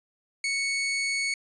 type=tone; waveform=sawtooth; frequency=2217 Hz; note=C#7; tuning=in tune; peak=-22 dBFS; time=0.44-1.34 s; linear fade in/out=2 ms; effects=resampled to 22050 Hz